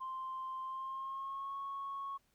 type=tone with pitch glide; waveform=sine; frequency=1046.5 to 1102.3 Hz; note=C6 to C#6; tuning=0 to -10 cents; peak=-38 dBFS; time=0-2.18 s; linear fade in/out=20 ms; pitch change=+90 cents; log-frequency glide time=0.63-1.56 s; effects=tanh soft clip ceiling -35 dBFS + pink hiss -75 dBFS RMS until 2.34 s